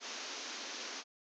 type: band-pass noise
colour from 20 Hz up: white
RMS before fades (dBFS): -44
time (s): 0-1.04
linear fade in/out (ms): 50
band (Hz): 220 to 6600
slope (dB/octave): 96
effects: none